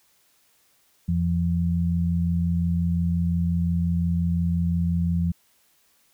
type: tone pair together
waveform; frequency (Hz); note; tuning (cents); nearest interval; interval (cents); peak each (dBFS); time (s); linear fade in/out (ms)
sine; 85.7 / 171.4; F2 / F3; -32 / -32; octave; 1200; -24 / -22; 1.08-5.32; 10
effects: white hiss -63 dBFS RMS until 6.13 s